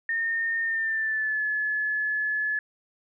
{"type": "tone with pitch glide", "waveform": "sine", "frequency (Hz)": [1827, 1714.5], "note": ["A#6", "A6"], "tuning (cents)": [-35, -45], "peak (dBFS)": -24, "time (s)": [0.09, 2.59], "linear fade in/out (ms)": 2, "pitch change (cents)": -110, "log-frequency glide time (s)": [0.63, 1.44], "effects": []}